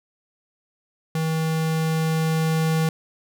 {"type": "tone with level ramp", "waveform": "square", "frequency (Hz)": 160, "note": "D#3", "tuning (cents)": 49, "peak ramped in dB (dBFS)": [-22, -19], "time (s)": [1.15, 2.89], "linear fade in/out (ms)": 2, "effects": []}